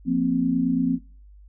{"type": "chord", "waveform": "sine", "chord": "F suspended fourth", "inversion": "none", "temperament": "just", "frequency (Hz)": [174.61, 232.8, 261.9], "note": ["F3", "Bb3", "C4"], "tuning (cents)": [0, -2, 2], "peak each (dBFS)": [-26, -25, -21], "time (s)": [0.05, 0.99], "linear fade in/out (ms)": 50, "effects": ["noise-tail reverb RT60 0.4 s tail -23 dB re dry", "added 50 Hz sine -45 dBFS peak until 1.48 s"]}